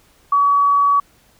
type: tone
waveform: sine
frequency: 1135 Hz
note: C#6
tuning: 41 cents sharp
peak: -11 dBFS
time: 0.32-1 s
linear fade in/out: 5 ms
effects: pink hiss -54 dBFS RMS until 1.39 s